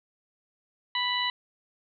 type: harmonic tone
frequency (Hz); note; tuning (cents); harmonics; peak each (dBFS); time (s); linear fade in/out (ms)
987.8; B5; 0; 1 / 2 / 3 / 4; -31 / -31 / -31 / -31; 0.95-1.3; 2
effects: none